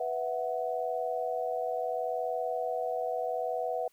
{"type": "chord", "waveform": "sine", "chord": "B suspended fourth", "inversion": "none", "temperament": "equal", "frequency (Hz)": [493.9, 659.3, 740], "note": ["B4", "E5", "F#5"], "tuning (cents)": [0, 0, 0], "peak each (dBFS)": -34, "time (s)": [0, 3.88], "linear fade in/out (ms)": 5, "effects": ["white hiss -68 dBFS RMS until 3.92 s"]}